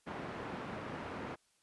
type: band-pass noise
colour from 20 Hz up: pink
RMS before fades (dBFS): -43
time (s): 0.06-1.36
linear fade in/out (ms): 20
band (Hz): 140 to 1700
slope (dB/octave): 12
effects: white hiss -73 dBFS RMS until 1.62 s + resampled to 24000 Hz